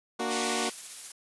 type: chord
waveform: 15% pulse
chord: Bb augmented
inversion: none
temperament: equal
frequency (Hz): 233.1 / 293.7 / 370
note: Bb3 / D4 / F#4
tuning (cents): 0 / 0 / 0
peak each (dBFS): -26 / -31 / -26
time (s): 0.19-0.7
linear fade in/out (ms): 10
type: band-pass noise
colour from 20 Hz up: pink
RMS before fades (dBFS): -35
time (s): 0.28-0.72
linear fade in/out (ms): 50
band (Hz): 1900 to 10000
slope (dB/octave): 96
type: noise with tremolo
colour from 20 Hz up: blue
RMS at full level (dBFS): -38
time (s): 0.44-1.12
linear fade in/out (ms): 5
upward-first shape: triangle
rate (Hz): 15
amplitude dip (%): 30
effects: resampled to 24000 Hz